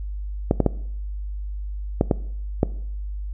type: clicks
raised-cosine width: 2 ms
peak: -3 dBFS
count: 6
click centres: 0.511 / 0.603 / 0.663 / 2.011 / 2.112 / 2.631 s
effects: noise-tail reverb RT60 0.7 s tail -19 dB re dry + added 50 Hz sine -27 dBFS peak until 3.33 s